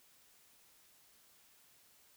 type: silence
effects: white hiss -66 dBFS RMS until 2.16 s